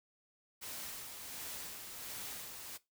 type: noise with tremolo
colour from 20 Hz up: white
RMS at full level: -44 dBFS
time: 0.61-2.78 s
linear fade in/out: 20 ms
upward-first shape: sine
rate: 1.4 Hz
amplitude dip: 40%
effects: noise-tail reverb RT60 0.2 s tail -18 dB re dry